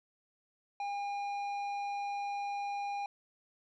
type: tone with tanh clipping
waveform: sine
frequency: 808 Hz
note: G#5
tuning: 48 cents flat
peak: -36 dBFS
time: 0.8-3.06 s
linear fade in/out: 2 ms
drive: 10 dB
effects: none